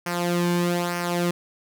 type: tone with flanger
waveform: sawtooth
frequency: 174.61 Hz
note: F3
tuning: in tune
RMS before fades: -24 dBFS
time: 0.06-1.31 s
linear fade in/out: 5 ms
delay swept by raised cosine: 0.26 to 1.56 ms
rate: 1.1 Hz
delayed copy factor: -0.65
effects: none